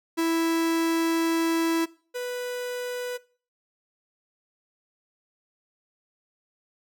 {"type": "tone pair in turn", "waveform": "45% pulse", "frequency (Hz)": [329.6, 493.8], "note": ["E4", "B4"], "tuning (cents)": [0, 0], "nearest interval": "perfect fifth", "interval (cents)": 700, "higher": "second", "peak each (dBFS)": [-22, -29], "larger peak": "first", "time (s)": [[0.17, 1.86], [2.14, 3.18]], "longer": "first", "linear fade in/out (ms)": 20, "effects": ["noise-tail reverb RT60 0.4 s tail -20 dB re dry"]}